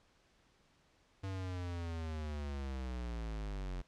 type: linear sweep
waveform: square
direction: down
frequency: 97.3 to 43.82 Hz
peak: -39 dBFS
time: 1.23-3.82 s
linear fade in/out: 10 ms
effects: pink hiss -70 dBFS RMS until 3.87 s + low-pass 6000 Hz 12 dB/octave